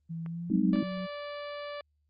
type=tone with pitch glide; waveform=sine; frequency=164.81 to 183.93 Hz; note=E3 to F#3; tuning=0 to -10 cents; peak=-34 dBFS; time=0.09-1.07 s; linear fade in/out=20 ms; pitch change=+190 cents; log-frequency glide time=0.25-0.76 s
type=clicks; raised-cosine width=0.5 ms; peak=-33 dBFS; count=2; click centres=0.262 / 0.758 s
type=chord; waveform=sine; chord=Ab dominant seventh; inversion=third; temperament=just; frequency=186.89 / 207.7 / 259.6 / 311.5 Hz; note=Gb3 / Ab3 / C4 / Eb4; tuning=+18 / 0 / -13 / +2 cents; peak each=-28 / -28 / -30 / -30 dBFS; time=0.5-0.83 s; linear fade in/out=5 ms
type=harmonic tone; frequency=582 Hz; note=D5; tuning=16 cents flat; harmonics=1 / 2 / 3 / 4 / 5 / 6 / 7 / 8; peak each=-38 / -44 / -48 / -50 / -52 / -54 / -55 / -56 dBFS; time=0.73-1.81 s; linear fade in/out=2 ms
effects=added 74 Hz sine -70 dBFS peak until 2.09 s + Opus 24 kbps